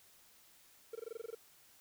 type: tone bursts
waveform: triangle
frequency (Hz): 455.3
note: A#4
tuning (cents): -41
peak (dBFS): -38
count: 10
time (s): 0.93-1.349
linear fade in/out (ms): 5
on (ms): 23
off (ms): 21
effects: white hiss -64 dBFS RMS until 1.8 s